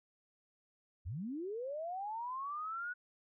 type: linear sweep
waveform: sine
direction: up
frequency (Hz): 67.3 to 1484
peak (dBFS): -38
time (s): 1.05-2.94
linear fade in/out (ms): 20
effects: none